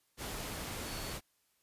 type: tone in noise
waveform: sine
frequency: 4435 Hz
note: C#8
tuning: in tune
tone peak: -49 dBFS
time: 0.83-1.16 s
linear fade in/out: 50 ms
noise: pink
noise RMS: -41 dBFS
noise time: 0.17-1.21 s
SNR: -11 dB
effects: white hiss -75 dBFS RMS until 1.62 s + resampled to 32000 Hz